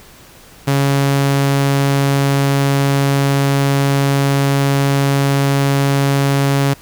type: tone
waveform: sawtooth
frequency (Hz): 139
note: C#3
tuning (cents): +5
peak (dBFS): -8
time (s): 0.67-6.74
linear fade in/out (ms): 10
effects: pink hiss -42 dBFS RMS until 6.81 s